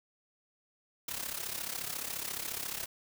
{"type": "noise with amplitude modulation", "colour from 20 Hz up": "white", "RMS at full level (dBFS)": -35, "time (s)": [1.08, 2.86], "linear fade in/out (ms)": 5, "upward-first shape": "sine", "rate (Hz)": 34.3, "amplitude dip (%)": 75, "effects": []}